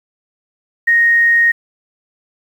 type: tone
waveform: sine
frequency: 1864.7 Hz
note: A#6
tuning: in tune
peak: -8 dBFS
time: 0.87-1.52 s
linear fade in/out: 10 ms
effects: 7-bit